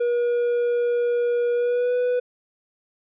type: tone with pitch glide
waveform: triangle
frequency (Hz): 480 to 494.1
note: B4 to B4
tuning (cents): -49 to +1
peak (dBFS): -17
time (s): 0-2.2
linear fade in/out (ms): 10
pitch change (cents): +50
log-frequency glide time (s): 1.54-1.94
effects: resampled to 8000 Hz